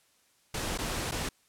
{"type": "noise with dropouts", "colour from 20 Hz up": "pink", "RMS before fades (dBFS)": -33, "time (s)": [0.54, 1.29], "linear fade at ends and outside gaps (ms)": 5, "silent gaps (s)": [[0.777, 0.786], [1.112, 1.119]], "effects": ["white hiss -67 dBFS RMS until 1.48 s", "low-pass 11000 Hz 12 dB/octave"]}